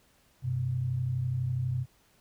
sine tone pair together, 95.49 / 127.6 Hz, G2 / C3, -45 / -43 cents, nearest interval perfect fourth, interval 502 cents, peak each -35 / -28 dBFS, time 0.42-1.86 s, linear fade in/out 50 ms, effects pink hiss -65 dBFS RMS until 2.2 s

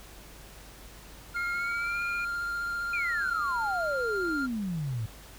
triangle tone with vibrato, 1396.9 Hz, F6, in tune, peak -28 dBFS, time 1.34-4.47 s, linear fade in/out 20 ms, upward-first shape triangle, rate 15 Hz, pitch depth 15 cents each way
sine tone with pitch glide, 2148 to 2411 Hz, C7 to D7, +45 to +45 cents, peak -34 dBFS, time 1.36-2.25 s, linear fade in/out 5 ms, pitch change +200 cents, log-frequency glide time 1.52-2 s
sine exponential sweep, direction down, 2489 to 105.3 Hz, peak -29 dBFS, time 2.93-5.06 s, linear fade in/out 5 ms
effects added 50 Hz sine -50 dBFS peak until 5.38 s + pink hiss -50 dBFS RMS until 5.38 s

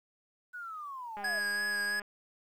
sine linear sweep, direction down, 1492 to 612 Hz, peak -39 dBFS, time 0.53-1.4 s, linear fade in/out 20 ms
click train, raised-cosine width 0.5 ms, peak -31 dBFS, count 174, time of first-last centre 1.17-2.018 s, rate 204 Hz
square tone with vibrato, 1662 Hz, G#6, 1 cent sharp, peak -31 dBFS, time 1.24-2 s, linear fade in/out 5 ms, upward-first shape sine, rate 3 Hz, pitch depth 22 cents each way
effects low-pass 10000 Hz 12 dB/octave + 11-bit

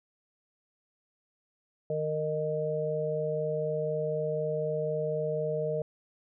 harmonic tone, 154 Hz, D#3, 17 cents flat, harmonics 1 / 3 / 4, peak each -35 / -31 / -32 dBFS, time 1.9-5.82 s, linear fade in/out 2 ms, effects none

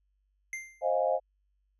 square tone with exponential decay, 2093 Hz, C7, in tune, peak -33 dBFS, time 0.53-0.9 s, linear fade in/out 1 ms, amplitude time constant 79 ms
sine chord, F minor seventh, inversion second, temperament equal with one note detuned, 526.3 / 622.3 / 698.5 / 830.6 Hz, C5 / Eb5 / F5 / Ab5, +10 / 0 / 0 / 0 cents, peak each -29 / -29 / -30 / -35 dBFS, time 0.81-1.2 s, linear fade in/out 50 ms
effects added 49 Hz sine -70 dBFS peak until 1.79 s + resampled to 22050 Hz

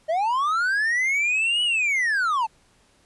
triangle linear two-way sweep, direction up then down, 606 to 2960 to 844 Hz, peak -18 dBFS, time 0.08-2.47 s, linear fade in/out 20 ms, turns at 1.63 s, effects pink hiss -60 dBFS RMS until 3.05 s + resampled to 24000 Hz

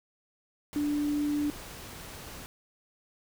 sine tone in noise, 293.7 Hz, D4, in tune, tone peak -26 dBFS, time 0.76-1.5 s, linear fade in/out 0 ms, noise pink, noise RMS -44 dBFS, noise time 0.73-2.46 s, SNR +15 dB, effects none

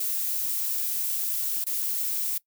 violet noise with dropouts, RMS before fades -28 dBFS, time 0-2.38 s, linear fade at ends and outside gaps 5 ms, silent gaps 1.642-1.665 s, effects noise-tail reverb RT60 0.1 s tail -21 dB re dry

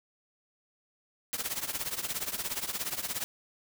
white noise with tremolo, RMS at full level -31 dBFS, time 1.33-3.24 s, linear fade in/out 0 ms, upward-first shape triangle, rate 17 Hz, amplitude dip 90%, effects none

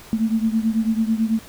sine beating tone pair, 220 / 229.1 Hz, A3 / A#3, 0 / -30 cents, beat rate 9.1 Hz, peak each -19 / -22 dBFS, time 0.13-1.39 s, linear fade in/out 0 ms, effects pink hiss -43 dBFS RMS until 1.48 s

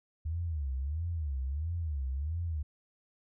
sine tone with vibrato, 74.9 Hz, D2, 35 cents sharp, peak -31 dBFS, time 0.25-2.63 s, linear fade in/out 10 ms, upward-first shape sine, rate 1.5 Hz, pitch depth 240 cents each way, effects none

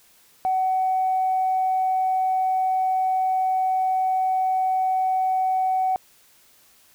sine tone, 752 Hz, F#5, 28 cents sharp, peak -18 dBFS, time 0.45-5.96 s, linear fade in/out 0 ms, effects tanh soft clip ceiling -14 dBFS + white hiss -56 dBFS RMS until 6.94 s

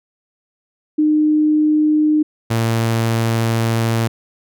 sine / sawtooth tone pair in turn, 304.9 / 114.21 Hz, D#4 / A#2, -35 / -35 cents, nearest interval octave + perfect fourth, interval 1700 cents, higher first, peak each -11 dBFS, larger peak neither, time 0.98-2.23 / 2.5-4.08 s, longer second, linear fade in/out 10 ms, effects none

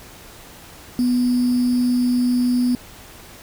sine tone with sample-and-hold, 246.9 Hz, B3, in tune, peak -15 dBFS, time 0.99-2.75 s, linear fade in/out 0 ms, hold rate 4900 Hz, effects pink hiss -42 dBFS RMS until 3.42 s

